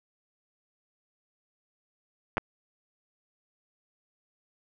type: clicks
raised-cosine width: 0.5 ms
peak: -12 dBFS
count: 2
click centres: 2.371 / 2.38 s
effects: none